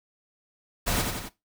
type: noise with echo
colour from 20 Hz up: pink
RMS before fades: -26 dBFS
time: 0.86-1.03 s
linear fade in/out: 20 ms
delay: 88 ms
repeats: 3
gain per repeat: -4 dB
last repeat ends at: 1.294 s
effects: noise-tail reverb RT60 0.2 s tail -17 dB re dry